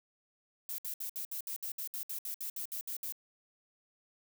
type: noise bursts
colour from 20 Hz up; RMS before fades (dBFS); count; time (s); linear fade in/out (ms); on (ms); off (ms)
violet; -39; 16; 0.69-3.123; 2; 93; 63
effects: none